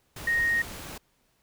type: tone in noise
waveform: sine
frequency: 1864.7 Hz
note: A#6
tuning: in tune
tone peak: -22 dBFS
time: 0.27-0.62 s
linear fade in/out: 5 ms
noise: pink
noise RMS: -40 dBFS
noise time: 0.16-0.98 s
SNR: +15 dB
effects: pink hiss -69 dBFS RMS until 1.42 s